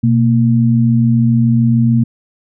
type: tone pair together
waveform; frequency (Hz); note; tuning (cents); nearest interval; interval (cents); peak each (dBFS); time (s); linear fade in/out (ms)
sine; 123.2 / 230.1; B2 / A#3; -4 / -22; major seventh; 1082; -11; 0.03-2.04; 10
effects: none